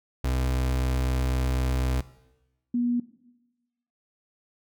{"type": "tone pair in turn", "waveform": ["35% pulse", "sine"], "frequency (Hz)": [64, 241.6], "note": ["C2", "B3"], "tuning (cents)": [-38, -38], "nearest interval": "octave + major seventh", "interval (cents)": 2300, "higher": "second", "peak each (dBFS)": -22, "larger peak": "neither", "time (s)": [[0.24, 2.01], [2.74, 3]], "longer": "first", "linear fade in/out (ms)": 5, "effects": ["noise-tail reverb RT60 1.0 s tail -17 dB re dry"]}